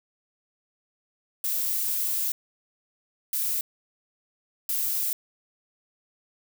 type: noise bursts at uneven times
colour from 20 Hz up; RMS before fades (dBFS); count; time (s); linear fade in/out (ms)
violet; -27; 3; 1.44-2.32 / 3.33-3.61 / 4.69-5.13; 2
effects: none